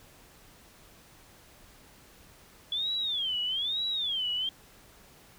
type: tone with vibrato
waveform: sine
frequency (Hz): 3382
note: G#7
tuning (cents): +31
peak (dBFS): -28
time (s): 2.72-4.49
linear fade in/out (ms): 2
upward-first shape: sine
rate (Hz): 1.1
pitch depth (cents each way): 250
effects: pink hiss -56 dBFS RMS until 5.38 s